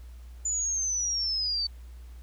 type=linear sweep; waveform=sine; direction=down; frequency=7040 to 4519 Hz; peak=-26 dBFS; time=0.45-1.67 s; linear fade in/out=5 ms; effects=added 60 Hz sine -42 dBFS peak until 2.22 s + pink hiss -61 dBFS RMS until 2.22 s